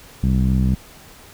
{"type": "tone with low-pass filter", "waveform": "sawtooth", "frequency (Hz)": 64.4, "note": "C2", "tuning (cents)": -27, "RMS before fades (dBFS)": -17, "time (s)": [0.23, 0.75], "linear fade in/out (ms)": 5, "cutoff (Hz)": 190, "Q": 2.9, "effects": ["pink hiss -44 dBFS RMS until 1.33 s"]}